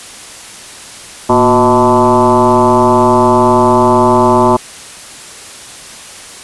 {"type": "tone with frequency modulation", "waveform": "sine", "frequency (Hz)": 624, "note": "D#5", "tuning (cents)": 5, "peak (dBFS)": -5, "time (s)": [1.29, 4.57], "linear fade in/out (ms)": 10, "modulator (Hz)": 129, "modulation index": 3.5, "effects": ["white hiss -31 dBFS RMS until 6.43 s", "resampled to 24000 Hz"]}